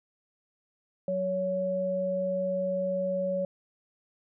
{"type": "tone pair together", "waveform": "sine", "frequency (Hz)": [185, 559.8], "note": ["F#3", "C#5"], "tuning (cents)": [0, 17], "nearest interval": "octave + perfect fifth", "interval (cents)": 1917, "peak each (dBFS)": [-34, -27], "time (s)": [1.08, 3.45], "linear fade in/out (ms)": 2, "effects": []}